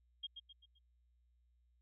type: tone with echo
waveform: sine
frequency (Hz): 3236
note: G#7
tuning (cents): -46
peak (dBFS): -40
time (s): 0.23-0.27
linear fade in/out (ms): 10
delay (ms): 130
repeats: 4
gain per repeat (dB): -7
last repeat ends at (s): 0.79
effects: added 60 Hz sine -70 dBFS peak until 1.81 s